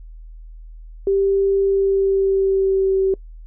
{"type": "tone with pitch glide", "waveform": "sine", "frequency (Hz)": [392.6, 383.9], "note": ["G4", "G4"], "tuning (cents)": [3, -36], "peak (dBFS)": -14, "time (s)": [1.07, 3.14], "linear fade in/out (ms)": 2, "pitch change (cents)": -39, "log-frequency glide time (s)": [1.62, 2.98], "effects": ["noise-tail reverb RT60 0.1 s tail -23 dB re dry", "added 40 Hz sine -35 dBFS peak until 3.46 s"]}